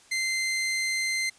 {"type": "tone", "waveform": "sawtooth", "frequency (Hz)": 2078, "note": "C7", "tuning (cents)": -12, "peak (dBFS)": -22, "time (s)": [0.11, 1.3], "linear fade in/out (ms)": 10, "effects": ["white hiss -56 dBFS RMS until 1.38 s", "resampled to 22050 Hz"]}